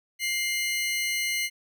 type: tone pair together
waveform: sawtooth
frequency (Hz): 2100 / 2939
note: C7 / F#7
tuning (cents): +6 / -12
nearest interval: tritone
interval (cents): 582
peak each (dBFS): -23 / -30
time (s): 0.19-1.5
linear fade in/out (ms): 50
effects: none